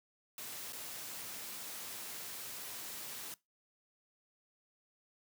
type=noise with dropouts; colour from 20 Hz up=white; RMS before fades=-45 dBFS; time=0.38-3.34 s; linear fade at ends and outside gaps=1 ms; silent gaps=0.724-0.731 s; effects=noise-tail reverb RT60 0.2 s tail -21 dB re dry + high-pass 100 Hz 12 dB/octave